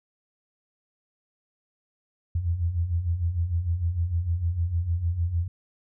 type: beating tone pair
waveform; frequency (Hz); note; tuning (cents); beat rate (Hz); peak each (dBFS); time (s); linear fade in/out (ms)
sine; 80.9 / 87.5; E2 / F2; -32 / +4; 6.6; -30 / -24; 2.35-5.48; 5
effects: none